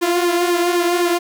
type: tone with flanger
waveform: sawtooth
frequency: 349.2 Hz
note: F4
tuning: in tune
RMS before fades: -17 dBFS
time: 0.01-1.19 s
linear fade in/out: 20 ms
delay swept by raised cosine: 1.4 to 5.2 ms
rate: 3.9 Hz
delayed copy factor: -0.55
effects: 8-bit